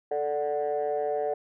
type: chord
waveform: sine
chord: D major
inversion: second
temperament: equal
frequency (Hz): 440 / 587.3 / 740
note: A4 / D5 / F#5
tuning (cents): 0 / 0 / 0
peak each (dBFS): -28 / -29 / -30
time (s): 0.11-1.34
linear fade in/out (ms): 5
effects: tanh soft clip ceiling -20 dBFS